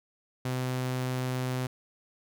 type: tone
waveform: sawtooth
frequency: 127.7 Hz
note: C3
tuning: 42 cents flat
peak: -25 dBFS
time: 0.45-1.67 s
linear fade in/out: 5 ms
effects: none

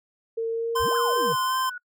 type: tone with pitch glide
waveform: sine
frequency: 454.6 to 479.4 Hz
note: A#4 to A#4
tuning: -43 to +48 cents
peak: -24 dBFS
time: 0.37-1.33 s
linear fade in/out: 10 ms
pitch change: +91 cents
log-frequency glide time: 0.49-1.18 s
type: tone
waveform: square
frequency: 1037 Hz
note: C6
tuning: 16 cents flat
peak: -24 dBFS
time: 0.75-1.7 s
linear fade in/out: 10 ms
type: tone with vibrato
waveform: sine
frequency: 1512 Hz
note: F#6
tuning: 37 cents sharp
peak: -33 dBFS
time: 0.76-1.78 s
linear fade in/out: 5 ms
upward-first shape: sine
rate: 2.7 Hz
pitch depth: 62 cents each way
type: exponential two-way sweep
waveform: sine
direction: up then down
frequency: 38.85 to 1661.2 to 120.2 Hz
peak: -32 dBFS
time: 0.79-1.36 s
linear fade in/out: 20 ms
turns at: 0.96 s
effects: noise-tail reverb RT60 0.1 s tail -26 dB re dry

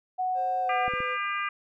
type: tone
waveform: sine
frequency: 740 Hz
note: F#5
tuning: in tune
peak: -25 dBFS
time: 0.18-0.89 s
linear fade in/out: 20 ms
type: tone with pitch glide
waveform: triangle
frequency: 530 to 502.6 Hz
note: C5 to B4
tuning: +22 to +30 cents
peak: -33 dBFS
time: 0.34-1.18 s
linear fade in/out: 50 ms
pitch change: -92 cents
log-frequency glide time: 0.61-0.76 s
type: harmonic tone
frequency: 400.8 Hz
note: G4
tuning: 38 cents sharp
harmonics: 3 / 4 / 5 / 6 / 7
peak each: -30 / -35 / -35 / -35 / -41 dBFS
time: 0.69-1.49 s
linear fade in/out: 5 ms
type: clicks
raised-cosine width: 3 ms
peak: -27 dBFS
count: 3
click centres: 0.88 / 0.937 / 1.004 s
effects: none

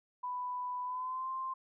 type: tone with pitch glide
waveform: sine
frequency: 993 to 1048.4 Hz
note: B5 to C6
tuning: +9 to +3 cents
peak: -35 dBFS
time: 0.23-1.54 s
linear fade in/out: 10 ms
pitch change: +94 cents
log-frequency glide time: 0.84-1.29 s
effects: none

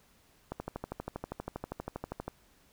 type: click train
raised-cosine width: 1 ms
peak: -22 dBFS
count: 23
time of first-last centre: 0.52-2.28 s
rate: 12.5 Hz
effects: pink hiss -65 dBFS RMS until 2.72 s

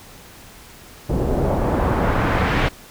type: noise with low-pass filter sweep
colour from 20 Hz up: pink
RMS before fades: -19 dBFS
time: 1.09-2.69 s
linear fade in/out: 10 ms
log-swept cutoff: 440 to 2400 Hz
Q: 1.1
effects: pink hiss -43 dBFS RMS until 2.9 s

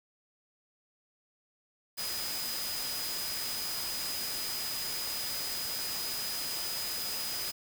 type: tone in noise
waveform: sine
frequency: 4978 Hz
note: D#8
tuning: in tune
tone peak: -37 dBFS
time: 1.97-7.52 s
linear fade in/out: 20 ms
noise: white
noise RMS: -37 dBFS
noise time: 1.97-7.52 s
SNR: -3 dB
effects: none

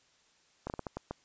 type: slowing click train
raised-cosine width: 1 ms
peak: -22 dBFS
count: 7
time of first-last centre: 0.67-1.11 s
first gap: 29 ms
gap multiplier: 1.37
effects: white hiss -67 dBFS RMS until 1.24 s + resampled to 16000 Hz

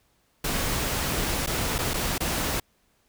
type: noise with dropouts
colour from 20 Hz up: pink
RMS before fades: -27 dBFS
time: 0.44-2.6 s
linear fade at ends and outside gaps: 5 ms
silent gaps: 1.463-1.472 / 1.783-1.787 / 1.936-1.94 / 2.181-2.204 s
effects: pink hiss -67 dBFS RMS until 3.08 s

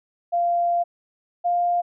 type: tone pair in turn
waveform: sine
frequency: 693 / 701.1 Hz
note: F5 / F5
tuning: -14 / +7 cents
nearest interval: unison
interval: 21 cents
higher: second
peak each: -18 dBFS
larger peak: neither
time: 0.32-0.84 / 1.44-1.82 s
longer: first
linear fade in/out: 20 ms
effects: none

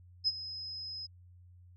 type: tone with ADSR envelope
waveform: sine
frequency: 5090 Hz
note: D#8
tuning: 39 cents sharp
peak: -24 dBFS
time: 0.24-1.07 s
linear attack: 35 ms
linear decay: 36 ms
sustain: -15 dB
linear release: 17 ms
effects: added 89 Hz sine -54 dBFS peak until 1.76 s

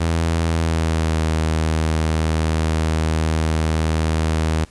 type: tone with pitch glide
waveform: sawtooth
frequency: 82.41 to 79.37 Hz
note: E2 to D#2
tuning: 0 to +35 cents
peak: -13 dBFS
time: 0-4.65 s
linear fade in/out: 10 ms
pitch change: -65 cents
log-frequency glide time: 0.46-1.22 s
effects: pink hiss -50 dBFS RMS until 4.7 s + resampled to 24000 Hz

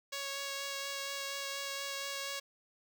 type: tone with vibrato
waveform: 5% pulse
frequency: 554.4 Hz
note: C#5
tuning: in tune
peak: -26 dBFS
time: 0.12-2.4 s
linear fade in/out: 10 ms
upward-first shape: sine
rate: 4.2 Hz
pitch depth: 10 cents each way
effects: none

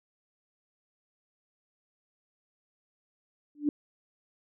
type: tone with exponential growth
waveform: sine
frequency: 293.7 Hz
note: D4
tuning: in tune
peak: -19 dBFS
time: 3.55-3.69 s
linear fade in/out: 2 ms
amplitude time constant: 29 ms
effects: none

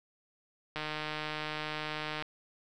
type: click train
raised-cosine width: 0.3 ms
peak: -20 dBFS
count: 225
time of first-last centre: 0.76-2.224 s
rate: 153 Hz
effects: none

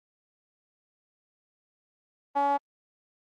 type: tone with band-pass filter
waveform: sawtooth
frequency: 282.3 Hz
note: C#4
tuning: 32 cents sharp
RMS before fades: -25 dBFS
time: 2.35-2.58 s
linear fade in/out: 20 ms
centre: 820 Hz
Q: 5.6
effects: Opus 32 kbps

